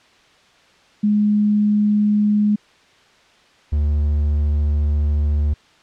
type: tone pair in turn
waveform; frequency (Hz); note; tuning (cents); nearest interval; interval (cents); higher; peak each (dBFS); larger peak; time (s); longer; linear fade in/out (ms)
sine / triangle; 208.8 / 73.82; G#3 / D2; +10 / +9; octave + tritone; 1801; first; -13; neither; 1.03-2.56 / 3.72-5.54; second; 10
effects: white hiss -52 dBFS RMS until 5.82 s + low-pass 4000 Hz 12 dB/octave